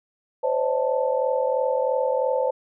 sine tone cluster, 514 / 557 / 628 / 882 Hz, C5 / C#5 / D#5 / A5, -31 / +8 / +16 / +4 cents, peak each -22 / -26 / -31 / -28 dBFS, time 0.43-2.51 s, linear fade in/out 10 ms, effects none

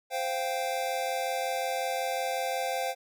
square chord, C suspended fourth, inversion none, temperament equal with one note detuned, 521.4 / 698.5 / 784 Hz, C5 / F5 / G5, -6 / 0 / 0 cents, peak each -34 dBFS, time 0.1-2.95 s, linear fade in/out 50 ms, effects none

